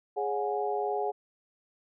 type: harmonic tone with a mistuned harmonic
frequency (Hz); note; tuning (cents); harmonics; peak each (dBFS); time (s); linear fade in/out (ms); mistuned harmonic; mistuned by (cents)
138.6; C#3; 0; 3 / 4 / 5 / 6; -31 / -38 / -32 / -35; 0.16-1.12; 20; 5; +87
effects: none